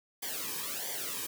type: noise with flanger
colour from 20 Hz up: white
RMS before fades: -37 dBFS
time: 0.22-1.27 s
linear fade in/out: 10 ms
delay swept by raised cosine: 0.74 to 1.47 ms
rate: 1.5 Hz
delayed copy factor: -0.8
effects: none